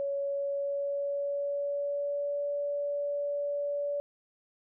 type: tone with pitch glide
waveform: sine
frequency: 560 to 574.7 Hz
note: C#5 to D5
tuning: +18 to -38 cents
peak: -29 dBFS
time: 0-4 s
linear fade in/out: 0 ms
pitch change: +44 cents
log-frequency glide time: 0.16-2.46 s
effects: none